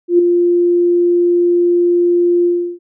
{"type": "tone with ADSR envelope", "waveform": "sine", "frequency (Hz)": 349.2, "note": "F4", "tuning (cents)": 0, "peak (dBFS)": -4, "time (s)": [0.08, 2.79], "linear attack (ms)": 110, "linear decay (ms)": 5, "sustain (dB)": -5, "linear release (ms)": 340, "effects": []}